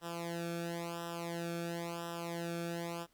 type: tone with flanger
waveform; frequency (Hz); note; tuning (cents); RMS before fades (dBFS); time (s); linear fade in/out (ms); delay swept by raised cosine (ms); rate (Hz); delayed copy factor
sawtooth; 169.8; F3; -48; -40; 0.01-3.07; 50; 0.45 to 1.02; 0.97; -0.95
effects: pink hiss -72 dBFS RMS until 3.13 s